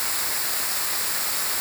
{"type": "noise with comb filter", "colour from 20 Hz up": "white", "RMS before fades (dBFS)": -25, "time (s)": [0, 1.6], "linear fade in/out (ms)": 0, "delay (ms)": 0.32, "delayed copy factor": -0.5, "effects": []}